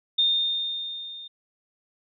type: tone with level ramp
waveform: sine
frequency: 3642 Hz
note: A#7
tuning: 41 cents flat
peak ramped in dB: -17 to -38 dBFS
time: 0.18-1.28 s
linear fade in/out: 10 ms
effects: none